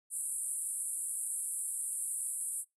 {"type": "band-pass noise", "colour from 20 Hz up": "white", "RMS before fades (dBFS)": -37, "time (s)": [0.1, 2.65], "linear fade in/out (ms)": 50, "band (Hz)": [8200, 11000], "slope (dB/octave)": 96, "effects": ["noise-tail reverb RT60 0.2 s tail -24 dB re dry"]}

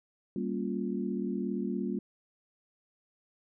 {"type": "chord", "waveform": "sine", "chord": "G half-diminished seventh", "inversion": "none", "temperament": "equal with one note detuned", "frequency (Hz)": [196, 233.1, 277.2, 352.5], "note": ["G3", "Bb3", "Db4", "F4"], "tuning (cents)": [0, 0, 0, 16], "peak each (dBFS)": [-34, -35, -38, -37], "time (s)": [0.36, 1.99], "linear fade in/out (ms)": 2, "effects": []}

